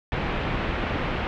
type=low-pass noise; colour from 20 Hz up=pink; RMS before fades=-27 dBFS; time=0.12-1.27 s; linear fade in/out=0 ms; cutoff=2900 Hz; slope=24 dB/octave; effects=none